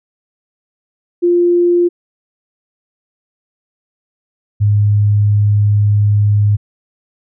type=tone pair in turn; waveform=sine; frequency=349.2 / 103.61 Hz; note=F4 / G#2; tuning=0 / -4 cents; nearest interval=octave + major sixth; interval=2104 cents; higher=first; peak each=-8 dBFS; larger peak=neither; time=1.22-1.89 / 4.6-6.57 s; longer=second; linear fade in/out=20 ms; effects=none